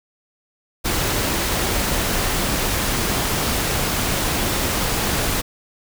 pink noise, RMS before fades -21 dBFS, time 0.84-5.42 s, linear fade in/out 20 ms, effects none

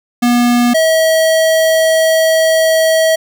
square tone pair in turn, 241.6 / 642.9 Hz, B3 / E5, -38 / -43 cents, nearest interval octave + perfect fourth, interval 1695 cents, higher second, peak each -9 dBFS, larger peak neither, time 0.22-0.74 / 0.74-3.16 s, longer second, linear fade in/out 10 ms, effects none

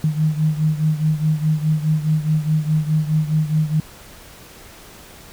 sine beating tone pair, 153.7 / 158.5 Hz, D#3 / D#3, -21 / +32 cents, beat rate 4.8 Hz, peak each -17 / -21 dBFS, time 0.04-3.8 s, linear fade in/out 2 ms, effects pink hiss -42 dBFS RMS until 5.32 s

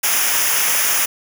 white noise with comb filter, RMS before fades -17 dBFS, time 0.03-1.06 s, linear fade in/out 10 ms, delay 0.24 ms, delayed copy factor -0.75, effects none

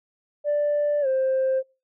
sine tone with pitch glide, 587.3 to 526.3 Hz, D5 to C5, 0 to +10 cents, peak -18 dBFS, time 0.44-1.63 s, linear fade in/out 50 ms, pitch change -190 cents, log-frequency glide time 1.01-1.07 s, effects noise-tail reverb RT60 0.3 s tail -26 dB re dry + tanh soft clip ceiling -17 dBFS

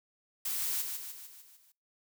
blue noise with echo, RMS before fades -34 dBFS, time 0.45-0.82 s, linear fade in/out 5 ms, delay 150 ms, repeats 6, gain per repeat -5 dB, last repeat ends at 1.72 s, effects noise-tail reverb RT60 0.3 s tail -25 dB re dry

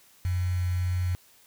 sine tone with quantisation, 89.8 Hz, F2, 49 cents sharp, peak -24 dBFS, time 0.25-1.15 s, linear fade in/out 0 ms, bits 7, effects white hiss -58 dBFS RMS until 1.46 s

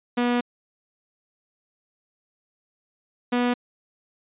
sawtooth tone pair in turn, 242.7 / 244.4 Hz, B3 / B3, -30 / -18 cents, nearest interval unison, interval 12 cents, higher second, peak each -16 dBFS, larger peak neither, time 0.17-0.41 / 3.32-3.54 s, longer first, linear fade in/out 10 ms, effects resampled to 8000 Hz

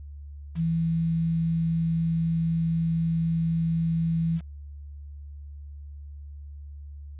sine tone with quantisation, 164.81 Hz, E3, in tune, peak -22 dBFS, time 0.55-4.41 s, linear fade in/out 50 ms, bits 8, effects added 72 Hz sine -38 dBFS peak until 7.19 s + resampled to 8000 Hz

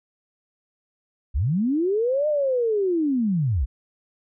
sine linear two-way sweep, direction up then down, 50.5 to 614 to 50.5 Hz, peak -19 dBFS, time 1.34-3.66 s, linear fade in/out 20 ms, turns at 2.28 s, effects none

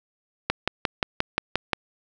click train, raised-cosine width 0.3 ms, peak -5 dBFS, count 8, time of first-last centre 0.5-1.732 s, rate 5.68 Hz, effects none

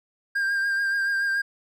triangle tone with vibrato, 1599 Hz, G6, 34 cents sharp, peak -20 dBFS, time 0.35-1.42 s, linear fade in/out 10 ms, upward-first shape triangle, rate 7 Hz, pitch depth 33 cents each way, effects none

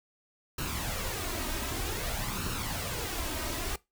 pink noise with flanger, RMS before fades -34 dBFS, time 0.58-3.76 s, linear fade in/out 5 ms, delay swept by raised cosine 0.72 to 3.22 ms, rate 0.53 Hz, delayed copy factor +0.55, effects noise-tail reverb RT60 0.2 s tail -21 dB re dry

